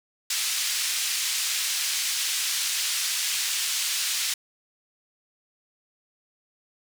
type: band-pass noise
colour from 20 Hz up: white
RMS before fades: -27 dBFS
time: 0.3-4.34 s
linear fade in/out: 5 ms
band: 2300 to 7500 Hz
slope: 12 dB/octave
effects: none